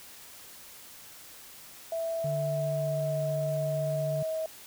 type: tone with pitch glide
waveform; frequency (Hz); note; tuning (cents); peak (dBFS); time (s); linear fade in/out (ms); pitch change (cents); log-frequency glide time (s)
sine; 659.3 to 637.6; E5 to D#5; 0 to +42; -29; 1.92-4.46; 2; -58; 2.3-3.19
type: tone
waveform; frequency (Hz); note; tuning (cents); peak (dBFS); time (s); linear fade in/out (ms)
triangle; 147.4; D3; +7; -29; 2.24-4.23; 5
effects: white hiss -49 dBFS RMS until 4.66 s

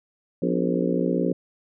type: harmonic tone with a mistuned harmonic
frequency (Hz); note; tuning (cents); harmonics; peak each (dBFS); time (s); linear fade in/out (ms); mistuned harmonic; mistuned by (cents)
59.2; A#1; +27; 3 / 4 / 5 / 6 / 7 / 8 / 9; -26 / -27 / -28 / -29 / -29 / -30 / -31; 0.42-1.33; 5; 4; +110
effects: none

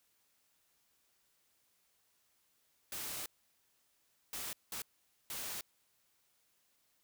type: noise bursts at uneven times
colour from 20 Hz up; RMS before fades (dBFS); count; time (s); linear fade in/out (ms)
white; -42; 4; 2.92-3.26 / 4.33-4.53 / 4.72-4.82 / 5.3-5.61; 2
effects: white hiss -75 dBFS RMS until 7.03 s

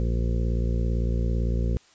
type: harmonic tone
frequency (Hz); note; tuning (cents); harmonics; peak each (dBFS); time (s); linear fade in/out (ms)
57.8; A#1; -14; 1 / 2 / 3 / 4 / 6 / 7 / 8 / 9; -23 / -29 / -33 / -35 / -39 / -40 / -41 / -42; 0-1.77; 0
effects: white hiss -57 dBFS RMS until 1.94 s + resampled to 16000 Hz

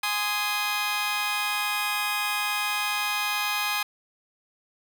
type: chord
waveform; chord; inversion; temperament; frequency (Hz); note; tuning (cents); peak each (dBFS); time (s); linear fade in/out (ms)
15% pulse; Ab major; none; just; 830.6 / 1038.3 / 1245.9; Ab5 / C6 / Eb6; 0 / -14 / +2; -23 / -25 / -24; 0.03-3.83; 5
effects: none

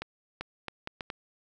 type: accelerating click train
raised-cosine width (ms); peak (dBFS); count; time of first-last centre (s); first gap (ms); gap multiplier
0.3; -19; 6; 0.02-1.102; 390; 0.7
effects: none

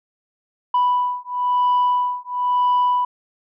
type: beating tone pair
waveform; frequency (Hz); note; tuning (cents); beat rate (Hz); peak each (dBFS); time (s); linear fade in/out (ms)
sine; 987.8 / 988.8; B5 / B5; 0 / +2; 1; -18; 0.74-3.05; 5
effects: tanh soft clip ceiling -12 dBFS

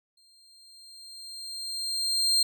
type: tone with exponential growth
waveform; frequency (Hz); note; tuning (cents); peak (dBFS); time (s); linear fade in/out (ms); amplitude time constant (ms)
35% pulse; 4186; C8; 0; -18; 0.17-2.43; 5; 490
effects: none

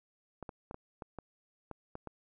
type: clicks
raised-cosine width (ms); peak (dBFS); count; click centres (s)
1; -28; 9; 0.427 / 0.492 / 0.711 / 0.744 / 1.022 / 1.187 / 1.713 / 1.954 / 2.073
effects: none

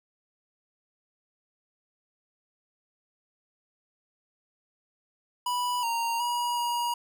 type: tone with pitch steps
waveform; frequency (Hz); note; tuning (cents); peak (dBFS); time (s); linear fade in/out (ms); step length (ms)
square; 983 / 928 / 962 / 955; B5 / A#5 / B5 / A#5; -8 / -8 / -46 / +42; -27; 5.46-6.94; 5; 370
effects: none

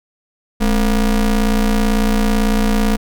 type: ring-modulated tone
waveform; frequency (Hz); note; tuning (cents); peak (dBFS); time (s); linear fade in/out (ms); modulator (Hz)
square; 120.2; B2; -46; -10; 0.6-2.97; 20; 91.2
effects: none

